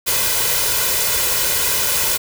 white noise with comb filter, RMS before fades -18 dBFS, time 0.06-2.18 s, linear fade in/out 20 ms, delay 2 ms, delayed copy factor +0.65, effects none

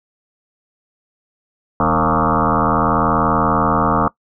sine tone with frequency modulation, 698.5 Hz, F5, in tune, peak -12 dBFS, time 1.8-4.08 s, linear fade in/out 2 ms, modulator 80.4 Hz, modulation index 7.5, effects noise-tail reverb RT60 0.1 s tail -21 dB re dry

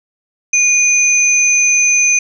sine tone pair together, 2451 / 6157 Hz, D#7 / G8, -27 / -32 cents, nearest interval octave + major third, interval 1595 cents, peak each -12 / -11 dBFS, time 0.53-2.19 s, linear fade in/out 5 ms, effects none

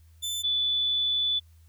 sawtooth / sine tone pair in turn, 3520 / 3476 Hz, A7 / A7, 0 / -22 cents, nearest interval unison, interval 22 cents, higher first, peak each -26 / -23 dBFS, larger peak second, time 0.22-0.43 / 0.43-1.4 s, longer second, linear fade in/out 20 ms, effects added 81 Hz sine -52 dBFS peak until 1.68 s + white hiss -68 dBFS RMS until 1.68 s

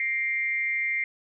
sine tone with amplitude modulation, 2100 Hz, C7, 6 cents sharp, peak -21 dBFS, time 0-1.04 s, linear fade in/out 2 ms, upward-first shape sine, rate 233 Hz, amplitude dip 70%, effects none

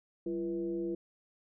sine tone with frequency modulation, 340 Hz, F4, 46 cents flat, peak -32 dBFS, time 0.26-0.95 s, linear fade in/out 5 ms, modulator 148 Hz, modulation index 0.7, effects none

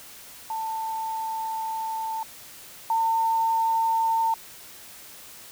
sine tone pair in turn, 890 / 902.9 Hz, A5 / A5, +20 / +44 cents, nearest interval unison, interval 24 cents, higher second, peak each -27 / -20 dBFS, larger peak second, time 0.5-2.23 / 2.9-4.34 s, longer first, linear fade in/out 2 ms, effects white hiss -45 dBFS RMS until 5.51 s

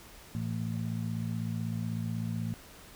harmonic tone, 56.1 Hz, A1, 34 cents sharp, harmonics 2 / 3 / 4, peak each -34 / -36 / -37 dBFS, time 0.35-2.54 s, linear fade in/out 0 ms, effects pink hiss -52 dBFS RMS until 2.95 s

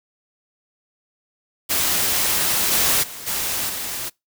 white noise with level steps, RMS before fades -20 / -18 / -35 / -24 / -28 dBFS, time 1.69-4.1 s, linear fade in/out 20 ms, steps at 2.71 / 3.02 / 3.26 / 3.68 s, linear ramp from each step 20 ms, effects noise-tail reverb RT60 0.2 s tail -25 dB re dry

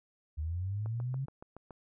sine linear sweep, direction up, 73.42 to 138.3 Hz, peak -32 dBFS, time 0.37-1.26 s, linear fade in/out 20 ms
click train, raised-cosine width 1 ms, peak -33 dBFS, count 7, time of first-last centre 0.86-1.707 s, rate 7.08 Hz
effects none

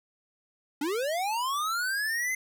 square linear sweep, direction up, 271.7 to 2080 Hz, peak -28 dBFS, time 0.81-2.35 s, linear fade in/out 5 ms, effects none

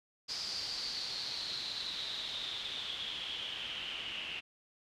white noise with low-pass filter sweep, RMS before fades -40 dBFS, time 0.28-4.41 s, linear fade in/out 20 ms, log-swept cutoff 4900 to 2800 Hz, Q 8.6, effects none

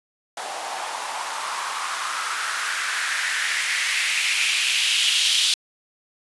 blue noise with band-pass filter sweep, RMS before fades -24 dBFS, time 0.37-5.54 s, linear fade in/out 2 ms, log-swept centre 720 to 3400 Hz, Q 3.2, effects resampled to 24000 Hz

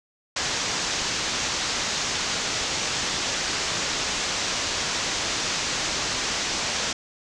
white low-pass noise, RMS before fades -27 dBFS, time 0.36-6.93 s, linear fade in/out 5 ms, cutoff 7000 Hz, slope 48 dB/octave, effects none

